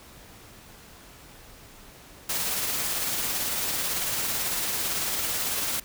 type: noise with tremolo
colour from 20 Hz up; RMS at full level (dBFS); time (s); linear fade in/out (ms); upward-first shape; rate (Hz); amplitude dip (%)
white; -27; 2.29-5.8; 5; triangle; 18; 30
effects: pink hiss -49 dBFS RMS until 5.84 s